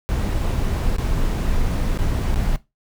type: noise with dropouts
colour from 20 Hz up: brown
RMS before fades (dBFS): -20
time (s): 0.09-2.56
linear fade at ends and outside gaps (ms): 0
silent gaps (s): 0.965-0.984 / 1.974-1.988 / 2.343-2.359
effects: noise-tail reverb RT60 0.2 s tail -17 dB re dry